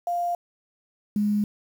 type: tone pair in turn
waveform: sine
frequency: 698.5 / 207.8 Hz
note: F5 / G#3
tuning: 0 / +1 cents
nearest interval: octave + major sixth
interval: 2099 cents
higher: first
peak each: -23 / -20 dBFS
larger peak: second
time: 0.07-0.35 / 1.16-1.44 s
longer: neither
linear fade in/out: 2 ms
effects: 8-bit